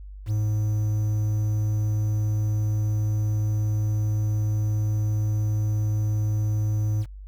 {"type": "tone with quantisation", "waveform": "triangle", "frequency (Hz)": 106.2, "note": "G#2", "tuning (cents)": 39, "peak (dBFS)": -19, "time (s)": [0.26, 7.06], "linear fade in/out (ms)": 50, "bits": 8, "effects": ["added 49 Hz sine -37 dBFS peak until 7.27 s"]}